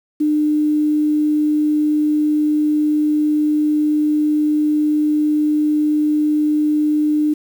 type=tone with quantisation; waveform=sine; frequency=301.5 Hz; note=D4; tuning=46 cents sharp; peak=-13 dBFS; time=0.2-7.34 s; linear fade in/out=10 ms; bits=7; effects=none